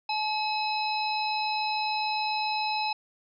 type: harmonic tone with a mistuned harmonic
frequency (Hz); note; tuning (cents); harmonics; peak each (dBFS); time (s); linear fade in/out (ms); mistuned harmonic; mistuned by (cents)
856; A5; -48; 1 / 3 / 5 / 6; -28 / -33 / -35 / -36; 0.09-2.93; 5; 5; -110
effects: none